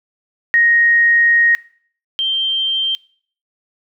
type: tone pair in turn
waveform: sine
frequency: 1871 / 3147 Hz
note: A#6 / G7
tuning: +6 / +6 cents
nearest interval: major sixth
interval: 900 cents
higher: second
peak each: -9 / -15 dBFS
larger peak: first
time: 0.54-1.55 / 2.19-2.95 s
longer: first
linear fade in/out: 0 ms
effects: noise-tail reverb RT60 0.5 s tail -21 dB re dry